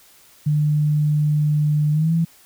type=tone with pitch glide; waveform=sine; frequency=150 to 165.48 Hz; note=D3 to E3; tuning=+37 to +7 cents; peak=-15 dBFS; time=0.46-2.25 s; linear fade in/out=10 ms; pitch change=+170 cents; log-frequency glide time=1.92-2.13 s; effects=white hiss -51 dBFS RMS until 2.45 s